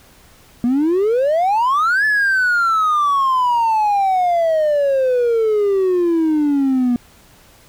triangle exponential two-way sweep, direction up then down, 233.1 to 1743 to 239.4 Hz, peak -10 dBFS, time 0.64-6.96 s, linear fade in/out 0 ms, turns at 2.05 s, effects tanh soft clip ceiling -8 dBFS + pink hiss -48 dBFS RMS until 7.68 s

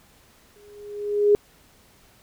sine tone with exponential growth, 412.7 Hz, G#4, 11 cents flat, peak -11 dBFS, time 0.56-1.35 s, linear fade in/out 0 ms, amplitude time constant 170 ms, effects pink hiss -56 dBFS RMS until 2.22 s

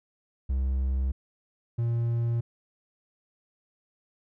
triangle tone pair in turn, 65.8 / 117.24 Hz, C2 / A#2, +10 / +10 cents, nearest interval minor seventh, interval 1000 cents, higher second, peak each -22 dBFS, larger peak neither, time 0.49-1.12 / 1.78-2.41 s, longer neither, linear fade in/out 10 ms, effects none

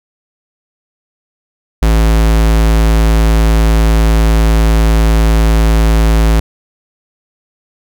square tone, 55 Hz, A1, in tune, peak -7 dBFS, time 1.82-6.4 s, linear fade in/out 5 ms, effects none

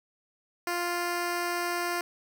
10% pulse tone, 349.2 Hz, F4, in tune, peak -20 dBFS, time 0.67-2.01 s, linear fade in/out 2 ms, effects none

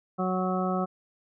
harmonic tone, 185 Hz, F#3, in tune, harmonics 1 / 2 / 3 / 4 / 6 / 7, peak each -28 / -33 / -34 / -32 / -37 / -34 dBFS, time 0.18-0.86 s, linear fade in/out 20 ms, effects none

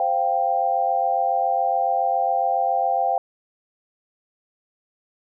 sine chord, C suspended fourth, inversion none, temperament just, 523.3 / 697.7 / 784.9 Hz, C5 / F5 / G5, 0 / -2 / +2 cents, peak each -27 / -22 / -21 dBFS, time 0-3.18 s, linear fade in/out 2 ms, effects none

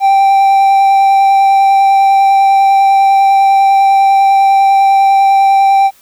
triangle tone with vibrato, 784 Hz, G5, in tune, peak -3 dBFS, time 0-5.91 s, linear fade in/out 50 ms, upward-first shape sine, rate 10 Hz, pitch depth 9 cents each way, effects white hiss -46 dBFS RMS until 6.01 s

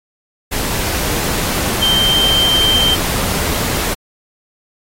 sine tone in noise, 3136 Hz, G7, in tune, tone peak -11 dBFS, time 1.81-2.96 s, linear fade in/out 20 ms, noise pink, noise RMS -19 dBFS, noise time 0.51-3.95 s, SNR +5 dB, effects AAC 48 kbps

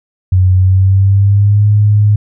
sine tone with pitch glide, 92.5 to 104.43 Hz, F#2 to G#2, 0 to +10 cents, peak -5 dBFS, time 0.32-2.16 s, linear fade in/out 5 ms, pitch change +210 cents, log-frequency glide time 0.55-1.67 s, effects none

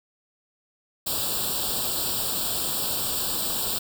white noise with comb filter, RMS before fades -27 dBFS, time 1.06-3.79 s, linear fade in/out 10 ms, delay 0.24 ms, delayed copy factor +1, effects none

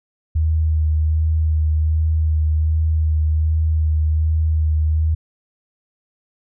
sine tone with vibrato, 78.3 Hz, D#2, 11 cents sharp, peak -14 dBFS, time 0.35-5.15 s, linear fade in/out 10 ms, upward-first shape sine, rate 1.3 Hz, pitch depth 19 cents each way, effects none

